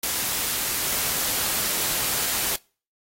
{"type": "noise", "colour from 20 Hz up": "white", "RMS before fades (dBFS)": -25, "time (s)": [0.03, 2.56], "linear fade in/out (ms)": 5, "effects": ["noise-tail reverb RT60 0.4 s tail -26 dB re dry", "AAC 48 kbps"]}